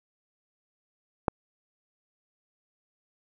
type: click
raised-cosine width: 1 ms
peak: -8 dBFS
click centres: 1.282 s
effects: none